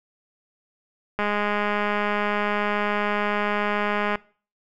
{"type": "click train", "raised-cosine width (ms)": 0.5, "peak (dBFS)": -10, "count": 615, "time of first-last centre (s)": [1.19, 4.156], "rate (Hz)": 207, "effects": ["noise-tail reverb RT60 0.4 s tail -21 dB re dry"]}